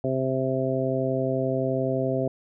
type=harmonic tone; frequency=131.6 Hz; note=C3; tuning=10 cents sharp; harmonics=1 / 2 / 3 / 4 / 5; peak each=-29 / -29 / -29 / -29 / -29 dBFS; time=0.04-2.28 s; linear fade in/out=2 ms; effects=none